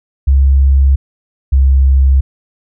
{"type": "tone pair in turn", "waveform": "sine", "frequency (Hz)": [68, 67.06], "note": ["C#2", "C2"], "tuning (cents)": [-33, 43], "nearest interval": "unison", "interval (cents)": 24, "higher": "first", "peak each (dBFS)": -5, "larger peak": "neither", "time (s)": [[0.27, 0.96], [1.52, 2.21]], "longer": "neither", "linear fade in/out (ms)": 10, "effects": []}